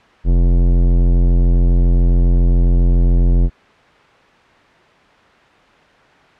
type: tone with tanh clipping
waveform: sine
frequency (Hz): 43.65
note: F1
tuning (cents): 0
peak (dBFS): -11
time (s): 0.24-3.5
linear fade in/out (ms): 50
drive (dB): 17
effects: white hiss -47 dBFS RMS until 6.39 s + low-pass 2000 Hz 12 dB/octave